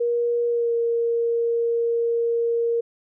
sine tone with pitch glide, 474.8 to 466.4 Hz, A#4 to A#4, +32 to +1 cents, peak -19 dBFS, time 0-2.81 s, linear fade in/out 10 ms, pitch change -31 cents, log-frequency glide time 0.47-0.74 s, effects none

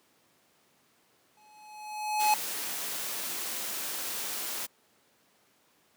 square tone with exponential growth, 849 Hz, G#5, 38 cents sharp, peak -21 dBFS, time 1.37-2.34 s, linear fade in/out 2 ms, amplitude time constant 210 ms
white noise, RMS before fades -35 dBFS, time 2.19-4.67 s, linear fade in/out 20 ms
effects pink hiss -66 dBFS RMS until 5.96 s + high-pass 200 Hz 12 dB/octave

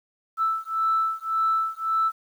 sine beating tone pair, 1318.5 / 1320.3 Hz, E6 / E6, 0 / +2 cents, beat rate 1.8 Hz, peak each -24 dBFS, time 0.37-2.12 s, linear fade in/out 50 ms, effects tanh soft clip ceiling -14 dBFS + 9-bit

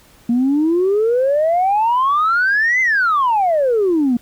sine exponential two-way sweep, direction up then down, 230.8 to 2087 to 230.8 Hz, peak -11 dBFS, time 0.29-4.17 s, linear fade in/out 5 ms, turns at 2.81 s, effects tanh soft clip ceiling -9 dBFS + pink hiss -49 dBFS RMS until 4.21 s

